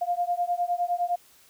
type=beating tone pair; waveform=sine; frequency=698.5 / 708.3 Hz; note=F5 / F5; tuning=0 / +24 cents; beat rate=9.8 Hz; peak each=-27 / -27 dBFS; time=0.01-1.16 s; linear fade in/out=10 ms; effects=white hiss -57 dBFS RMS until 1.49 s